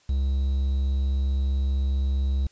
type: tone with quantisation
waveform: triangle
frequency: 67.7 Hz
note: C#2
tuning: 40 cents flat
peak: -19 dBFS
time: 0.09-2.47 s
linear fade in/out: 5 ms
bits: 8
effects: white hiss -61 dBFS RMS until 2.51 s + resampled to 16000 Hz